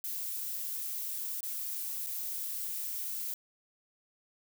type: noise with dropouts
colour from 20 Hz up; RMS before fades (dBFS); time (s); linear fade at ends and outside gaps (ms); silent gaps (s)
violet; -37; 0.04-3.34; 1; 1.407-1.431 / 2.064-2.069
effects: none